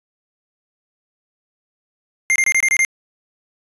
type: tone bursts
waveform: square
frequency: 2108 Hz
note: C7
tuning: 12 cents sharp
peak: -13 dBFS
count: 7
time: 2.3-2.849 s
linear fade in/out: 0 ms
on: 57 ms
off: 25 ms
effects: resampled to 24000 Hz